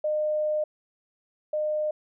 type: tone pair in turn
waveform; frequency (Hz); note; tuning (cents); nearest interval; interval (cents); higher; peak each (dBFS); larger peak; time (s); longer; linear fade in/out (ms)
sine; 609 / 609; D#5 / D#5; -37 / -37; unison; 0; neither; -23 / -24; first; 0.04-0.64 / 1.53-1.91; first; 5
effects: none